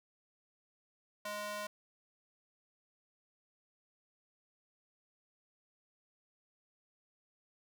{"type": "tone with high-pass filter", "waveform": "square", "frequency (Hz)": 207.7, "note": "G#3", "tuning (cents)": 0, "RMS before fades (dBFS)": -41, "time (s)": [1.25, 1.67], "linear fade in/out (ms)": 5, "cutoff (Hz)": 740, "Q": 1.2, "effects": []}